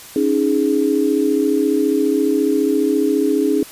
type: chord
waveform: sine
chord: C# suspended second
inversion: none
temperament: just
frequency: 277.2 / 311.8 / 415.8 Hz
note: C#4 / D#4 / G#4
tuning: 0 / +4 / +2 cents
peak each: -18 dBFS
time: 0.16-3.63 s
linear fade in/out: 2 ms
effects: white hiss -38 dBFS RMS until 3.71 s + resampled to 32000 Hz